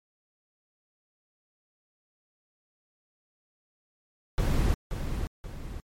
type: noise with echo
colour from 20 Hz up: brown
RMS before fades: -24 dBFS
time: 4.38-4.74 s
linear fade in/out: 0 ms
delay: 530 ms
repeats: 2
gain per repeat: -7 dB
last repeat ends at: 5.8 s
effects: MP3 64 kbps